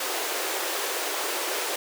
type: high-pass noise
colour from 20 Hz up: pink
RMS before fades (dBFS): -29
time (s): 0-1.76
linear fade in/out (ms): 5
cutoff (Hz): 340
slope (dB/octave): 48
effects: none